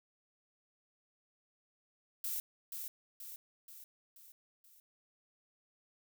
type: noise with echo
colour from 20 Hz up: violet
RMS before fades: -38 dBFS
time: 2.24-2.4 s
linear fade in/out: 2 ms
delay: 480 ms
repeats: 5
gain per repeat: -5 dB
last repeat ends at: 4.8 s
effects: none